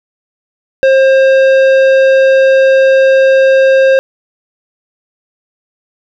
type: tone with tanh clipping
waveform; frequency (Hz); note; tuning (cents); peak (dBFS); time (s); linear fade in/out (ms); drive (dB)
triangle; 533; C5; +32; -6; 0.83-3.99; 0; 16
effects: none